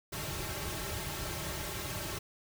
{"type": "noise with comb filter", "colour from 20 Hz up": "pink", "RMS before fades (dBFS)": -38, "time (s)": [0.12, 2.19], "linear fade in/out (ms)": 10, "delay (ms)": 4.1, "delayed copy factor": -1, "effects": []}